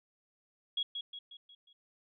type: tone with echo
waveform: sine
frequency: 3322 Hz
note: G#7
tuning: in tune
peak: -30 dBFS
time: 0.77-0.83 s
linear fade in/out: 5 ms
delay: 180 ms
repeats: 5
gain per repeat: -6 dB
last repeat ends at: 1.73 s
effects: none